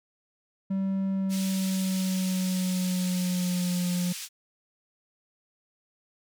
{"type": "tone with pitch glide", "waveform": "triangle", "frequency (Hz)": [192.9, 177.91], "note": ["G3", "F3"], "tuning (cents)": [-28, 32], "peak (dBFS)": -23, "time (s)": [0.7, 4.13], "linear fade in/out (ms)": 10, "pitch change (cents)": -140, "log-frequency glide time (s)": [1.12, 3.83]}
{"type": "band-pass noise", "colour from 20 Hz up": "white", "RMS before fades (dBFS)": -38, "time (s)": [1.29, 4.29], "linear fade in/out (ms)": 50, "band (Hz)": [2400, 9000], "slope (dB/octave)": 12}
{"effects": []}